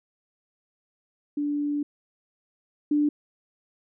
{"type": "tone pair in turn", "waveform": "sine", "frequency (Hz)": [291.5, 295.1], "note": ["D4", "D4"], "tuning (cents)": [-13, 8], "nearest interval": "unison", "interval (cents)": 21, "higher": "second", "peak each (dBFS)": [-24, -19], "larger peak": "second", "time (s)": [[1.37, 1.83], [2.91, 3.09]], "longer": "first", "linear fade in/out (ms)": 5, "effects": []}